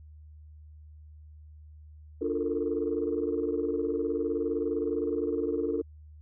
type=chord; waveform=sine; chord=Bb major seventh; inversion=first; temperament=equal with one note detuned; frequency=293.7 / 349.2 / 440 / 459.5 Hz; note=D4 / F4 / A4 / Bb4; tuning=0 / 0 / 0 / -25 cents; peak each=-32 dBFS; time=2.21-5.82 s; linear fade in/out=10 ms; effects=tanh soft clip ceiling -18 dBFS + added 76 Hz sine -47 dBFS peak until 6.21 s